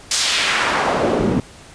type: noise with band-pass filter sweep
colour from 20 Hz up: pink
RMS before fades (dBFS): -18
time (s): 0.11-1.4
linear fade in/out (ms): 2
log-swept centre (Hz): 6300 to 200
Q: 1.2
effects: pink hiss -42 dBFS RMS until 1.74 s + resampled to 22050 Hz